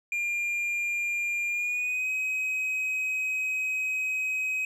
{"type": "tone with pitch glide", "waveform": "triangle", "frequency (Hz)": [2400, 2531], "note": ["D7", "D#7"], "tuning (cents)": [37, 29], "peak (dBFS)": -25, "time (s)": [0.12, 4.65], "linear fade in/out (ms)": 2, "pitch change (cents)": 92, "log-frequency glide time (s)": [1.49, 2.1], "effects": []}